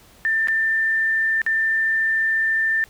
sine tone with dropouts, 1787 Hz, A6, 26 cents sharp, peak -17 dBFS, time 0.25-2.84 s, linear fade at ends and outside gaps 0 ms, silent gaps 0.473-0.484 / 1.417-1.464 s, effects pink hiss -51 dBFS RMS until 2.89 s

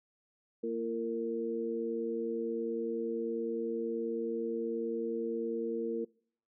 sine tone cluster, 230.5 / 340.7 / 459.3 Hz, A#3 / F4 / A#4, -19 / -43 / -26 cents, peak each -38 / -38 / -34 dBFS, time 0.63-6.05 s, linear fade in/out 10 ms, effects noise-tail reverb RT60 0.6 s tail -25 dB re dry

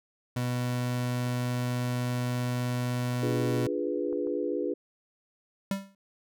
30% pulse tone, 123.47 Hz, B2, in tune, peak -25 dBFS, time 0.36-3.67 s, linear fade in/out 5 ms
clicks, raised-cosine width 1 ms, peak -32 / -33 / -33 / -37 dBFS, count 4, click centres 1.268 / 3.133 / 4.128 / 4.271 s
sine chord, D diminished seventh, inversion none, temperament equal, 293.7 / 349.2 / 415.3 / 493.9 Hz, D4 / F4 / Ab4 / Cb5, 0 / 0 / 0 / 0 cents, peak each -33 dBFS, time 3.22-4.74 s, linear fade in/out 10 ms
square tone with exponential decay, 196 Hz, G3, in tune, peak -25 dBFS, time 5.71-5.95 s, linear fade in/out 2 ms, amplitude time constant 51 ms
effects none

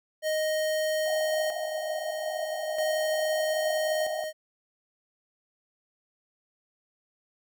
square tone with tremolo, 622.3 Hz, D#5, in tune, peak -26 dBFS, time 0.22-4.33 s, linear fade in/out 50 ms, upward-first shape square, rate 0.39 Hz, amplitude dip 50%
white band-pass noise, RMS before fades -37 dBFS, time 1.06-4.24 s, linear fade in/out 0 ms, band 620 to 750 Hz, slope 96 dB/octave
effects none

